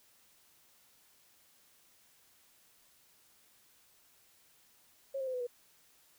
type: tone with pitch steps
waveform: sine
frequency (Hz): 544 / 528.8 / 514.1 / 499.7 / 485.8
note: C#5 / C5 / C5 / B4 / B4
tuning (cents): -33 / +18 / -31 / +20 / -29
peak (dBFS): -34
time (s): 5.14-5.47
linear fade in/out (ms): 10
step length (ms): 66
effects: white hiss -66 dBFS RMS until 6.18 s